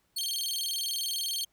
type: tone with vibrato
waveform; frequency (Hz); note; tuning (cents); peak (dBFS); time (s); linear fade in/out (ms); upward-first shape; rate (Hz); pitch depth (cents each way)
sawtooth; 3729; A#7; 0; -27; 0.16-1.45; 10; square; 20; 280
effects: pink hiss -72 dBFS RMS until 1.52 s